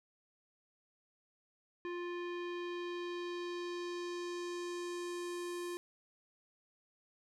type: tone with low-pass filter sweep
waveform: square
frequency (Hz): 350.7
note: F4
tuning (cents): +7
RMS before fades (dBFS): -41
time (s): 1.85-5.77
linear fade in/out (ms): 0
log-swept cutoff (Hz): 2300 to 11000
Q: 1.4
effects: none